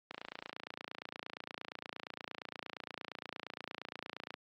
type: click train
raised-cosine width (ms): 0.3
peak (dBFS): -25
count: 122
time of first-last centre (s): 0.11-4.341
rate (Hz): 28.6
effects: high-pass 200 Hz 12 dB/octave + Opus 48 kbps